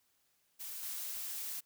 blue noise with level steps, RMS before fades -44 / -41 dBFS, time 0.59-1.61 s, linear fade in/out 20 ms, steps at 0.83 s, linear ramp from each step 2 ms, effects white hiss -75 dBFS RMS until 1.65 s

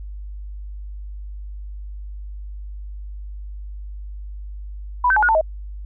sine tone with pitch steps, 987 / 1541 / 852 / 1444 / 891 / 632 Hz, B5 / G6 / G#5 / F#6 / A5 / D#5, -1 / -30 / +44 / -43 / +22 / +27 cents, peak -13 dBFS, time 5.04-5.412 s, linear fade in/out 5 ms, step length 62 ms, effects added 50 Hz sine -30 dBFS peak until 5.85 s

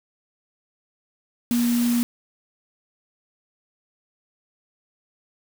sine tone in noise, 239 Hz, A#3, 43 cents sharp, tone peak -18 dBFS, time 1.51-2.03 s, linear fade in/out 0 ms, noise white, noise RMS -32 dBFS, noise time 1.51-2.03 s, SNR +11 dB, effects none

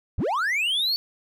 triangle linear sweep, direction up, 36.25 to 4540 Hz, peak -20 dBFS, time 0.18-0.96 s, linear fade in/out 0 ms, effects none

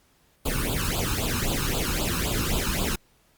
pink noise with flanger, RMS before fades -26 dBFS, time 0.45-2.96 s, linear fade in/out 10 ms, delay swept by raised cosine 0.25 to 0.78 ms, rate 3.8 Hz, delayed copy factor +0.95, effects pink hiss -63 dBFS RMS until 3.37 s + Opus 48 kbps

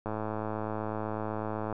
click train, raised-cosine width 1 ms, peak -20 dBFS, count 181, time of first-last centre 0.06-1.727 s, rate 108 Hz, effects none

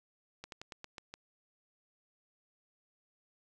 slowing click train, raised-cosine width 0.2 ms, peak -27 dBFS, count 7, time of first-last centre 0.44-1.14 s, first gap 82 ms, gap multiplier 1.14, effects none

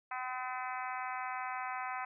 harmonic tone, 254.4 Hz, C4, 48 cents flat, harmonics 3 / 4 / 5 / 6 / 7 / 8 / 9 / 10, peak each -41 / -42 / -43 / -46 / -50 / -47 / -51 / -51 dBFS, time 0.11-2.05 s, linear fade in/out 5 ms, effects none

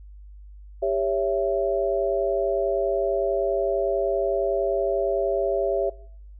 sine chord, C# diminished, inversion second, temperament just, 399.1 / 554.4 / 665.2 Hz, G4 / C#5 / E5, +31 / 0 / +16 cents, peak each -25 dBFS, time 0.82-5.9 s, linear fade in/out 10 ms, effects noise-tail reverb RT60 0.7 s tail -22 dB re dry + added 50 Hz sine -41 dBFS peak until 6.39 s

